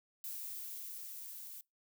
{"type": "noise with level ramp", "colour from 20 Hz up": "violet", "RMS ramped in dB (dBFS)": [-43, -49], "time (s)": [0.24, 1.61], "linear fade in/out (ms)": 2, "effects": ["noise-tail reverb RT60 0.2 s tail -24 dB re dry"]}